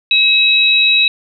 sine tone pair together, 2571 / 3852 Hz, E7 / B7, -44 / -44 cents, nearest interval perfect fifth, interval 700 cents, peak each -11 dBFS, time 0.11-1.08 s, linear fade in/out 2 ms, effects none

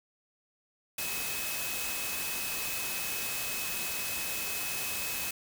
sine tone in noise, 2565 Hz, E7, 48 cents flat, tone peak -39 dBFS, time 0.98-5.31 s, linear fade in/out 5 ms, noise white, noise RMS -35 dBFS, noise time 0.98-5.31 s, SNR -7 dB, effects none

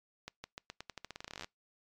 accelerating click train, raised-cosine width 0.2 ms, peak -25 dBFS, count 22, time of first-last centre 0.28-1.445 s, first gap 160 ms, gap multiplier 0.87, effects noise-tail reverb RT60 0.2 s tail -26 dB re dry + MP3 96 kbps

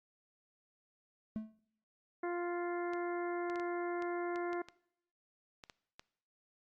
triangle tone with exponential decay, 217.3 Hz, A3, 21 cents flat, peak -31 dBFS, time 1.36-1.59 s, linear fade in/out 0 ms, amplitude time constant 50 ms
harmonic tone, 349.2 Hz, F4, in tune, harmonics 1 / 2 / 3 / 4 / 5 / 6, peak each -36 / -42 / -46 / -48 / -50 / -52 dBFS, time 2.23-4.62 s, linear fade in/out 5 ms
clicks, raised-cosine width 0.2 ms, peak -32 dBFS, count 11, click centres 2.935 / 3.499 / 3.558 / 3.598 / 4.023 / 4.359 / 4.531 / 4.686 / 5.638 / 5.698 / 5.995 s
effects noise-tail reverb RT60 0.7 s tail -21 dB re dry + Opus 48 kbps

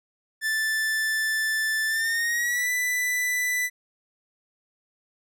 45% pulse tone with pitch glide, 1760 to 1987 Hz, A6 to B6, 0 to +10 cents, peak -23 dBFS, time 0.41-3.7 s, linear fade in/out 50 ms, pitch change +210 cents, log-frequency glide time 1.87-2.71 s, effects none

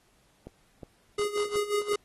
click train, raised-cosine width 2 ms, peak -28 dBFS, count 4, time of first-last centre 0.47-1.557 s, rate 2.76 Hz
square tone with tremolo, 413.7 Hz, G#4, 7 cents flat, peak -25 dBFS, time 1.18-1.96 s, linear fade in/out 5 ms, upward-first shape sine, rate 5.6 Hz, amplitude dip 80%
effects pink hiss -66 dBFS RMS until 2.04 s + AAC 32 kbps

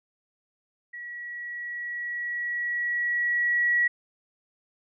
sine tone with level ramp, 1925 Hz, B6, 45 cents flat, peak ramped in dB -36 to -19 dBFS, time 0.93-3.88 s, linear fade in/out 10 ms, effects none

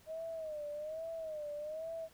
sine tone with vibrato, 622.3 Hz, D#5, in tune, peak -39 dBFS, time 0.06-2.09 s, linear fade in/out 50 ms, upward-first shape sine, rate 1.2 Hz, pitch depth 100 cents each way, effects pink hiss -64 dBFS RMS until 2.13 s

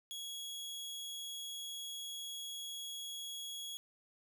sawtooth tone, 3334 Hz, G#7, 6 cents sharp, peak -39 dBFS, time 0.11-3.77 s, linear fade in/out 0 ms, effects none

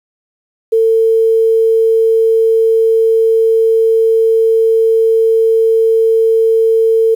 sine tone, 450 Hz, A4, 39 cents sharp, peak -7 dBFS, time 0.72-7.15 s, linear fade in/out 10 ms, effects 7-bit

